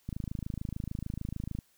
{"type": "click train", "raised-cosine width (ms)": 5, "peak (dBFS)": -23, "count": 41, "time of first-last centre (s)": [0.09, 1.588], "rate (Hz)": 26.7, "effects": ["white hiss -68 dBFS RMS until 1.77 s"]}